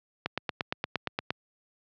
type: click train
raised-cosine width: 0.3 ms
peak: -12 dBFS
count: 10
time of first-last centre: 0.26-1.305 s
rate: 8.61 Hz
effects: high-pass 100 Hz 12 dB/octave + low-pass 5000 Hz 12 dB/octave